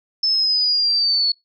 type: linear sweep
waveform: sine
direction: down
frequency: 5274 to 4387 Hz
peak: -15 dBFS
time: 0.23-1.32 s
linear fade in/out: 5 ms
effects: noise-tail reverb RT60 0.2 s tail -26 dB re dry